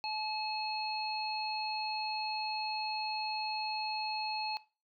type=harmonic tone; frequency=860 Hz; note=A5; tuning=40 cents flat; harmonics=1 / 3 / 5; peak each=-37 / -42 / -39 dBFS; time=0.04-4.57 s; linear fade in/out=0 ms; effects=noise-tail reverb RT60 0.3 s tail -17 dB re dry